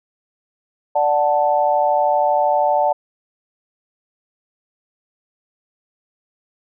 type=chord; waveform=sine; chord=D major; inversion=none; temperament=equal; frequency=587.3 / 740 / 880 Hz; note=D5 / F#5 / A5; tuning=0 / 0 / 0 cents; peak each=-18 dBFS; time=0.95-2.93 s; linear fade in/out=10 ms; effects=none